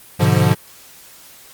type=chord; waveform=square; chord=G# diminished seventh; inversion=none; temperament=equal with one note detuned; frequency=103.83 / 125.19 / 146.83 / 174.61 Hz; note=G#2 / B2 / D3 / F3; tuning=0 / +24 / 0 / 0 cents; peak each=-18 dBFS; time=0.19-0.55 s; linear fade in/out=20 ms; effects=white hiss -43 dBFS RMS until 1.53 s + Opus 32 kbps